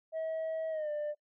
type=tone with pitch glide; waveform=sine; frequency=642 to 595.6 Hz; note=E5 to D5; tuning=-46 to +24 cents; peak=-30 dBFS; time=0.12-1.15 s; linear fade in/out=50 ms; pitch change=-130 cents; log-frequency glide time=0.7-0.9 s; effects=noise-tail reverb RT60 0.1 s tail -24 dB re dry + tanh soft clip ceiling -32 dBFS